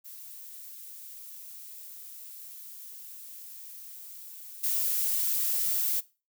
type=noise with level steps; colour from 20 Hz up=violet; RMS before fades=-45 / -28 dBFS; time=0.04-6.01 s; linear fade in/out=20 ms; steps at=4.63 s; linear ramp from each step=10 ms; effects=noise-tail reverb RT60 0.3 s tail -19 dB re dry